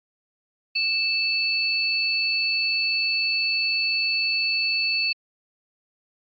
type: tone pair together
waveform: sine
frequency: 2637 / 4447 Hz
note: E7 / C#8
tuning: 0 / +5 cents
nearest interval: major sixth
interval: 905 cents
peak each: -23 / -24 dBFS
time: 0.75-5.13 s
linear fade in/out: 10 ms
effects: AAC 64 kbps